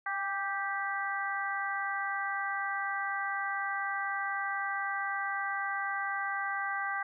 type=harmonic tone with a mistuned harmonic; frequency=392 Hz; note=G4; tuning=in tune; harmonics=2 / 3 / 4 / 5; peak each=-37 / -37 / -35 / -38 dBFS; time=0.06-7.03 s; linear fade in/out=5 ms; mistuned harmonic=2; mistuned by=+27 cents; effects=none